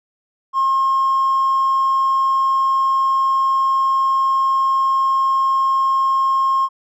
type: tone with hard clipping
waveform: sine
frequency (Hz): 1072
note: C6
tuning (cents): +42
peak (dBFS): -14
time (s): 0.53-6.69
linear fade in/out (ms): 50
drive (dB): 1
effects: none